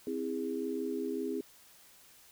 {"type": "chord", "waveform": "sine", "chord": "C augmented", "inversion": "none", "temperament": "just", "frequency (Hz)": [261.6, 327, 408.8], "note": ["C4", "E4", "G#4"], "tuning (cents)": [0, -14, -27], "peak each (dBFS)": [-37, -38, -36], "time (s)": [0.07, 1.41], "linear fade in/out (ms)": 2, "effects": ["white hiss -59 dBFS RMS until 2.31 s"]}